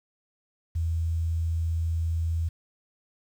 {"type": "tone with quantisation", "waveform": "sine", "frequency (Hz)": 82.41, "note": "E2", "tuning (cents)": 0, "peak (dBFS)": -24, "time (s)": [0.75, 2.49], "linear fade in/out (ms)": 10, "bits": 9, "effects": []}